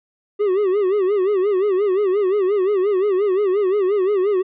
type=tone with vibrato; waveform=triangle; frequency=392 Hz; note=G4; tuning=in tune; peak=-13 dBFS; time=0.39-4.43 s; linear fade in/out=20 ms; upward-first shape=sine; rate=5.7 Hz; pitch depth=130 cents each way; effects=resampled to 8000 Hz